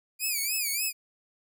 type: tone with vibrato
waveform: 5% pulse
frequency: 2395 Hz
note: D7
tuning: 33 cents sharp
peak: -18 dBFS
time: 0.19-0.93 s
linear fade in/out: 50 ms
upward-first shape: sine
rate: 3.4 Hz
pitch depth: 140 cents each way
effects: none